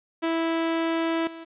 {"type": "tone with level steps", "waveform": "sawtooth", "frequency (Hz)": 328.8, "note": "E4", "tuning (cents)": -4, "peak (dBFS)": [-19, -34], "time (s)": [0.22, 1.45], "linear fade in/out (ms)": 20, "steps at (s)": 1.27, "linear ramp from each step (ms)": 2, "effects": ["resampled to 8000 Hz", "10-bit"]}